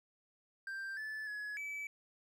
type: tone with pitch steps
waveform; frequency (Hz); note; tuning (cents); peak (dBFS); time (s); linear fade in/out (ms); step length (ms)
triangle; 1577 / 1740 / 1689 / 2300; G6 / A6 / G#6 / D7; +10 / -20 / +29 / -37; -38; 0.67-1.87; 2; 300
effects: none